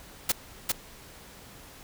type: noise with echo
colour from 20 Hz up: white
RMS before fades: -24 dBFS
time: 0.29-0.32 s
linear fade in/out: 5 ms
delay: 400 ms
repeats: 1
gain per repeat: -2 dB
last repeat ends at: 0.72 s
effects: pink hiss -49 dBFS RMS until 1.83 s